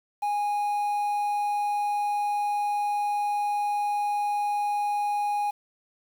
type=tone with quantisation; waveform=triangle; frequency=825 Hz; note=G#5; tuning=12 cents flat; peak=-22 dBFS; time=0.22-5.51 s; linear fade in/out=10 ms; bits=8; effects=none